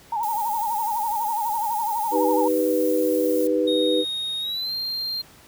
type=tone with vibrato; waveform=sine; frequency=880 Hz; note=A5; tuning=in tune; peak=-22 dBFS; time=0.12-2.48 s; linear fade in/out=5 ms; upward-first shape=sine; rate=12 Hz; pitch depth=120 cents each way
type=noise; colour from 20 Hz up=violet; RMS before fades=-35 dBFS; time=0.23-3.47 s; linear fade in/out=0 ms
type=chord; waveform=sine; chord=Eb augmented; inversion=none; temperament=equal; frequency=311.1 / 392 / 493.9 Hz; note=Eb4 / G4 / B4; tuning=0 / 0 / 0 cents; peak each=-23 / -25 / -21 dBFS; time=2.11-4.05 s; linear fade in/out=50 ms
type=tone with pitch glide; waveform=triangle; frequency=3729 to 4186 Hz; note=A#7 to C8; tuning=0 to 0 cents; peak=-24 dBFS; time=3.67-5.22 s; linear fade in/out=10 ms; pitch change=+200 cents; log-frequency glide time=4.4-4.73 s
effects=pink hiss -50 dBFS RMS until 5.47 s + high-pass 60 Hz 12 dB/octave